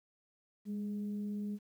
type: tone with frequency modulation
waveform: sine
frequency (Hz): 205.4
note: G#3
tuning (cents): -19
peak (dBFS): -35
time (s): 0.65-1.59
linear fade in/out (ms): 50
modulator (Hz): 214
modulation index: 0.3
effects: high-pass 100 Hz 12 dB/octave + 11-bit